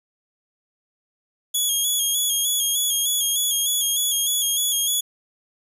10% pulse tone with vibrato, 3322 Hz, G#7, in tune, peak -12 dBFS, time 1.54-5.01 s, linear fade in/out 10 ms, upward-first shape square, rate 3.3 Hz, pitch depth 36 cents each way, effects resampled to 32000 Hz + 9-bit

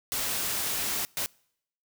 white noise bursts at uneven times, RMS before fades -30 dBFS, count 2, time 0.12-1.05 / 1.17-1.26 s, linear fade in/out 0 ms, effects noise-tail reverb RT60 0.7 s tail -26 dB re dry

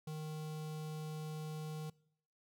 square tone with notch filter, 154.8 Hz, D#3, 9 cents flat, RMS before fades -43 dBFS, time 0.07-1.9 s, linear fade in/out 5 ms, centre 1800 Hz, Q 1.5, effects noise-tail reverb RT60 0.7 s tail -23 dB re dry

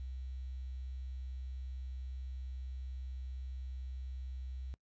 sine tone with quantisation, 64.4 Hz, C2, 27 cents flat, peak -40 dBFS, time 0-4.74 s, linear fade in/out 0 ms, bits 11, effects noise-tail reverb RT60 0.1 s tail -22 dB re dry + resampled to 16000 Hz

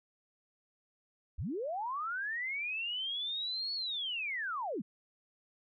sine linear two-way sweep, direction up then down, 43.65 to 4435 to 157.8 Hz, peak -34 dBFS, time 1.38-4.82 s, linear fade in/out 10 ms, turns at 3.74 s, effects none

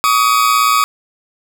40% pulse tone pair together, 1134.7 / 1252 Hz, C#6 / D#6, +40 / +10 cents, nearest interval major second, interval 170 cents, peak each -12 dBFS, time 0.04-0.84 s, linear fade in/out 0 ms, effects none

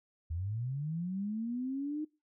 sine linear sweep, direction up, 77.2 to 310 Hz, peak -33 dBFS, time 0.3-2.05 s, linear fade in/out 10 ms, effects noise-tail reverb RT60 0.3 s tail -25 dB re dry

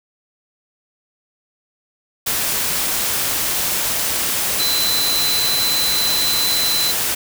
sine tone in noise, 4033 Hz, B7, 36 cents sharp, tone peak -18 dBFS, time 4.59-6.92 s, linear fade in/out 10 ms, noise white, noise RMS -20 dBFS, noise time 2.26-7.15 s, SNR -1 dB, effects none

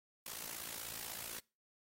white noise with amplitude modulation, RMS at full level -42 dBFS, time 0.26-1.39 s, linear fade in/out 2 ms, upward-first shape sine, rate 56.2 Hz, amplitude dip 85%, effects noise-tail reverb RT60 0.3 s tail -24 dB re dry + AAC 48 kbps

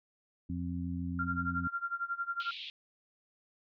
harmonic tone, 87.31 Hz, F2, in tune, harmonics 1 / 2 / 3, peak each -38 / -38 / -38 dBFS, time 0.49-1.68 s, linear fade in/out 10 ms
sine tone with tremolo, 1385 Hz, F6, 15 cents flat, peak -30 dBFS, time 1.19-2.51 s, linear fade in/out 2 ms, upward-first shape sine, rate 11 Hz, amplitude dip 90%
white band-pass noise, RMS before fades -44 dBFS, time 2.4-2.7 s, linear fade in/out 0 ms, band 2500 to 3900 Hz, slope 48 dB/octave
effects none

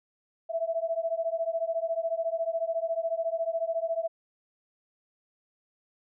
sine beating tone pair, 654 / 668 Hz, E5 / E5, -14 / +23 cents, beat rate 14 Hz, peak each -30 dBFS, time 0.49-4.08 s, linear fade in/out 20 ms, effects none

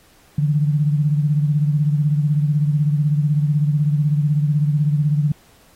sine beating tone pair, 146.83 / 162.83 Hz, D3 / E3, 0 / -21 cents, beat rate 16 Hz, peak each -15 / -23 dBFS, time 0.38-5.32 s, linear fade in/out 5 ms, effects pink hiss -53 dBFS RMS until 5.75 s + AAC 48 kbps

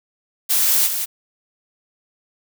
blue noise with echo, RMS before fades -17 dBFS, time 0.49-0.88 s, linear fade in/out 20 ms, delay 180 ms, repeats 1, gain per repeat -6 dB, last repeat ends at 1.06 s, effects none

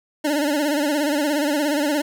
25% pulse tone with vibrato, 293.7 Hz, D4, in tune, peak -15 dBFS, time 0.24-2.02 s, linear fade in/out 10 ms, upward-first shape sine, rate 17 Hz, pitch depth 88 cents each way, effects none

